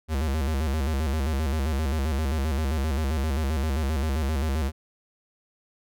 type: tone with vibrato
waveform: square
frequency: 73.1 Hz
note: D2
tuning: 7 cents flat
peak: -24 dBFS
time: 0.08-4.72 s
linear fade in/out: 50 ms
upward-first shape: square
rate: 7.6 Hz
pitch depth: 130 cents each way
effects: none